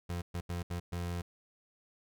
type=tone bursts at uneven times; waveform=30% pulse; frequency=87.31 Hz; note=F2; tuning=in tune; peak=-32 dBFS; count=5; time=0.09-0.22 / 0.34-0.41 / 0.49-0.63 / 0.7-0.8 / 0.92-1.22 s; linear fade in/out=10 ms; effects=none